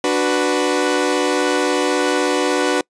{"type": "chord", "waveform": "sawtooth", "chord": "B minor", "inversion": "first", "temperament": "equal", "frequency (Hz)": [293.7, 370, 493.9], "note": ["D4", "F#4", "B4"], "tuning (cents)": [0, 0, 0], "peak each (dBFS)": -16, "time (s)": [0.04, 2.81], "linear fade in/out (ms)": 2, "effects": ["noise-tail reverb RT60 0.1 s tail -26 dB re dry", "resampled to 22050 Hz"]}